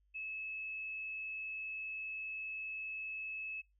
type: tone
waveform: sine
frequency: 2595 Hz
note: E7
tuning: 28 cents flat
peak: -40 dBFS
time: 0.14-3.62 s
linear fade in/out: 20 ms
effects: noise-tail reverb RT60 0.2 s tail -22 dB re dry + added 50 Hz sine -70 dBFS peak until 3.79 s